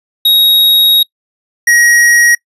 square tone pair in turn, 3784 / 1895.6 Hz, A#7 / A#6, +25 / +28 cents, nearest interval octave, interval 1197 cents, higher first, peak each -6 dBFS, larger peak neither, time 0.25-1.03 / 1.67-2.35 s, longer first, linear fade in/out 5 ms, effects noise-tail reverb RT60 0.1 s tail -24 dB re dry + resampled to 32000 Hz

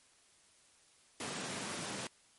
pink high-pass noise, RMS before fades -41 dBFS, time 1.2-2.07 s, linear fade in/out 2 ms, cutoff 130 Hz, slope 24 dB/octave, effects white hiss -66 dBFS RMS until 2.38 s + MP3 48 kbps

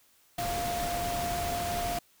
sine tone in noise, 698.5 Hz, F5, in tune, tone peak -31 dBFS, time 0.38-1.99 s, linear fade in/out 5 ms, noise pink, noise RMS -35 dBFS, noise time 0.38-1.99 s, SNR +1 dB, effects white hiss -64 dBFS RMS until 2.2 s

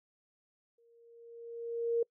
sine tone with exponential growth, 466.2 Hz, A#4, in tune, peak -25 dBFS, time 0.78-2.03 s, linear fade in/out 5 ms, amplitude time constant 270 ms, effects noise-tail reverb RT60 0.1 s tail -26 dB re dry

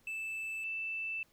triangle / sine tone pair in turn, 2637 / 2648 Hz, E7 / E7, 0 / +7 cents, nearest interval unison, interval 7 cents, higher second, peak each -35 / -35 dBFS, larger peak neither, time 0.07-0.64 / 0.64-1.23 s, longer second, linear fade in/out 2 ms, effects pink hiss -69 dBFS RMS until 1.32 s

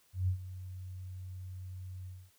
sine tone with ADSR envelope, 92.4 Hz, F#2, 2 cents flat, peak -26 dBFS, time 0.13-2.31 s, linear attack 150 ms, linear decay 93 ms, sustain -15 dB, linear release 250 ms, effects white hiss -68 dBFS RMS until 2.38 s

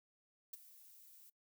violet noise with ADSR envelope, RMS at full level -45 dBFS, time 0.53-1.3 s, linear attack 5 ms, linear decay 21 ms, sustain -16 dB, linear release 8 ms, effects noise-tail reverb RT60 0.1 s tail -21 dB re dry

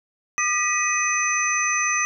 sine tone cluster, 1214 / 1944 / 2520 / 6090 Hz, D#6 / B6 / D#7 / F#8, -43 / -28 / +21 / +49 cents, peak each -25 dBFS, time 0.38-2.05 s, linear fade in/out 0 ms, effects none

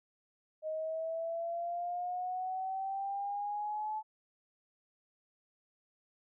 sine exponential sweep, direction up, 622.3 to 868 Hz, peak -34 dBFS, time 0.62-4.03 s, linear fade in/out 50 ms, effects none

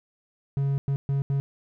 triangle tone bursts at uneven times, 138.59 Hz, C#3, in tune, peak -20 dBFS, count 4, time 0.57-0.78 / 0.88-0.96 / 1.09-1.22 / 1.3-1.4 s, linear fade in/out 0 ms, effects none

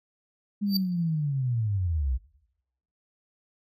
sine linear sweep, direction down, 207.7 to 58 Hz, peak -24 dBFS, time 0.61-2.18 s, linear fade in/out 20 ms
square tone with exponential growth, 4635 Hz, D8, 24 cents flat, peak -22 dBFS, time 0.66-0.77 s, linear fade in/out 5 ms, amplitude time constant 23 ms
effects noise-tail reverb RT60 0.8 s tail -19 dB re dry

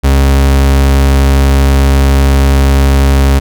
40% pulse tone, 68.3 Hz, C#2, 25 cents flat, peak -4 dBFS, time 0.03-3.4 s, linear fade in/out 20 ms, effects none

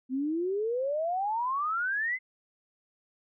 sine exponential sweep, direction up, 251 to 2093 Hz, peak -27 dBFS, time 0.09-2.19 s, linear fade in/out 50 ms, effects none

